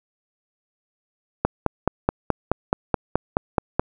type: click train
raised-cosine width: 1 ms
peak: -3 dBFS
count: 12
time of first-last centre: 1.45-3.795 s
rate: 4.69 Hz
effects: none